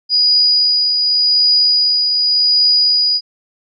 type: tone with tremolo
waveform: sine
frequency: 4912 Hz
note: D#8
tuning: 23 cents flat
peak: -8 dBFS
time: 0.09-3.21 s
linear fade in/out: 50 ms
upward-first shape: triangle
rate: 0.87 Hz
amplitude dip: 40%
effects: none